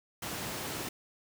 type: high-pass noise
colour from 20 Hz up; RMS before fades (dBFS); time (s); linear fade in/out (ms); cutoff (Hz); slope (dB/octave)
pink; -38; 0.22-0.89; 5; 110; 12
effects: none